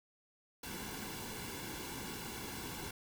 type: noise with comb filter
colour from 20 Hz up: pink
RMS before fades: -44 dBFS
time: 0.63-2.91 s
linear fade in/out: 5 ms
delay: 1.6 ms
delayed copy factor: -0.65
effects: none